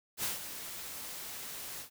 white noise with ADSR envelope, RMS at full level -33 dBFS, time 0.17-1.9 s, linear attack 67 ms, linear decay 150 ms, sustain -10 dB, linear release 100 ms, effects none

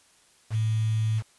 sine tone with quantisation, 109.9 Hz, A2, 2 cents flat, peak -22 dBFS, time 0.5-1.23 s, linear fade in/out 50 ms, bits 7, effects white hiss -60 dBFS RMS until 1.38 s + resampled to 24000 Hz

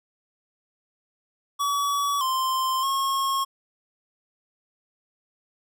square tone with pitch steps, 1137 / 1045 / 1086 Hz, C#6 / C6 / C#6, +44 / -2 / -36 cents, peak -23 dBFS, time 1.59-3.45 s, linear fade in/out 20 ms, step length 620 ms, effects none

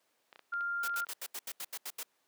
clicks, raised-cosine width 0.3 ms, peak -35 dBFS, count 10, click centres 0.328 / 0.359 / 0.393 / 0.538 / 0.609 / 0.846 / 0.895 / 0.942 / 1.019 / 1.068 s
sine tone, 1396.9 Hz, F6, in tune, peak -32 dBFS, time 0.52-1.05 s, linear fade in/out 10 ms
white noise bursts, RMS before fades -40 dBFS, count 10, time 0.83-2.032 s, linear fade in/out 5 ms, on 50 ms, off 78 ms
effects pink hiss -74 dBFS RMS until 2.27 s + high-pass 400 Hz 12 dB/octave

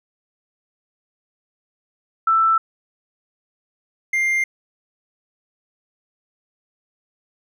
sine / triangle tone pair in turn, 1327 / 2100 Hz, E6 / C7, +11 / +6 cents, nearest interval minor sixth, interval 795 cents, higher second, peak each -13 / -15 dBFS, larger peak first, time 2.27-2.58 / 4.13-4.44 s, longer neither, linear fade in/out 5 ms, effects none

